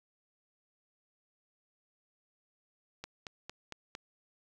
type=click train; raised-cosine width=0.2 ms; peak=-24 dBFS; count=5; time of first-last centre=3.04-3.951 s; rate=4.39 Hz; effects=10-bit